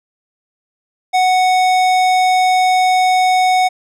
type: tone with tanh clipping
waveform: sine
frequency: 740 Hz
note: F#5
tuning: in tune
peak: -12 dBFS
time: 1.13-3.69 s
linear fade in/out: 20 ms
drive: 18 dB
effects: none